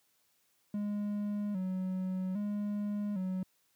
triangle tone with vibrato, 196 Hz, G3, in tune, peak -30 dBFS, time 0.74-3.43 s, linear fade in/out 2 ms, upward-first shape square, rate 0.62 Hz, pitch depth 89 cents each way, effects white hiss -73 dBFS RMS until 3.75 s + high-pass 80 Hz 12 dB/octave

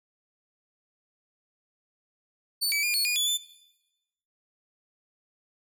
sawtooth tone with pitch steps, 4508 / 2297 / 2419 / 4383 / 2443 / 3439 / 3520 Hz, C#8 / D7 / D#7 / C#8 / D#7 / A7 / A7, +28 / -39 / -49 / -20 / -32 / -40 / 0 cents, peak -21 dBFS, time 2.61-3.38 s, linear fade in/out 20 ms, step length 110 ms, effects noise-tail reverb RT60 1.0 s tail -19 dB re dry

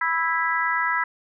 harmonic tone, 329 Hz, E4, 3 cents flat, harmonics 3 / 4 / 5 / 6, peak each -26 / -26 / -26 / -26 dBFS, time 0.01-1.04 s, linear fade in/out 5 ms, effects none

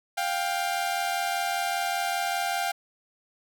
sawtooth tone pair together, 702.9 / 788 Hz, F5 / G5, +11 / +9 cents, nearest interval major second, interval 198 cents, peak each -25 dBFS, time 0.17-2.72 s, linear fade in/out 10 ms, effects none

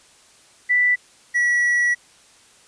sine / triangle tone pair in turn, 1975.5 / 1936 Hz, B6 / B6, 0 / -35 cents, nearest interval unison, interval 35 cents, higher first, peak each -14 dBFS, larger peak neither, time 0.69-0.96 / 1.34-1.95 s, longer second, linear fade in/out 20 ms, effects white hiss -52 dBFS RMS until 2.67 s + resampled to 22050 Hz

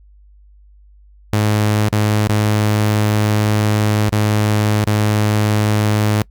sawtooth tone with dropouts, 105.9 Hz, G#2, 34 cents sharp, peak -9 dBFS, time 1.33-6.22 s, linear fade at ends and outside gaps 0 ms, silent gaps 1.886-1.927 / 2.273-2.293 / 4.092-4.124 / 4.843-4.87 s, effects noise-tail reverb RT60 0.1 s tail -24 dB re dry + added 50 Hz sine -43 dBFS peak until 6.3 s

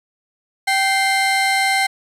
35% pulse tone pair together, 776.6 / 2093 Hz, G5 / C7, -16 / 0 cents, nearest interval octave + perfect fourth, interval 1716 cents, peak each -16 dBFS, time 0.67-1.87 s, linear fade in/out 10 ms, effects low-pass 11000 Hz 12 dB/octave + 8-bit

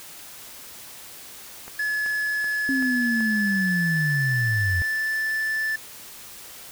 click train, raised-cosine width 0.5 ms, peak -24 dBFS, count 5, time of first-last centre 1.68-3.207 s, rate 2.62 Hz
triangle tone with pitch glide, 1709 to 1756 Hz, G#6 to A6, +49 to -4 cents, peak -21 dBFS, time 1.79-5.76 s, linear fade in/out 5 ms, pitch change +47 cents, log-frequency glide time 2.65-4.32 s
sine linear sweep, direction down, 271.2 to 84.3 Hz, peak -22 dBFS, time 2.69-4.82 s, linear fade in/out 0 ms
effects white hiss -42 dBFS RMS until 6.71 s

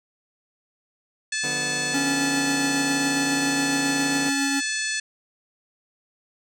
harmonic tone, 868 Hz, A5, 24 cents flat, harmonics 2 / 3 / 4 / 5 / 6 / 7 / 8 / 9 / 10, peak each -28 / -32 / -36 / -32 / -39 / -34 / -37 / -36 / -36 dBFS, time 1.32-5 s, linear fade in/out 5 ms
15% pulse chord, B diminished, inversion first, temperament just, 148.16 / 177.8 / 246.9 Hz, D3 / F3 / B3, +16 / +31 / 0 cents, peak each -28 / -34 / -28 dBFS, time 1.43-4.3 s, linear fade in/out 10 ms
square tone with tremolo, 277.2 Hz, C#4, in tune, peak -23 dBFS, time 1.93-4.61 s, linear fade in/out 20 ms, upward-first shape triangle, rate 7.3 Hz, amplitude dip 30%
effects none

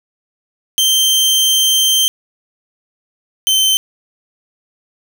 sawtooth tone pair in turn, 3136 / 3093 Hz, G7 / G7, 0 / -24 cents, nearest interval unison, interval 24 cents, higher first, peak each -7 dBFS, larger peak neither, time 0.78-2.08 / 3.47-3.77 s, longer first, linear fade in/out 0 ms, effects none

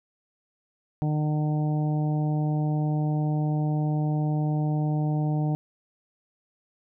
harmonic tone, 151.5 Hz, D#3, 46 cents flat, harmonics 1 / 2 / 3 / 4 / 5 / 6, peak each -23 / -31 / -41 / -39 / -37 / -46 dBFS, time 1.02-5.55 s, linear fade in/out 0 ms, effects none

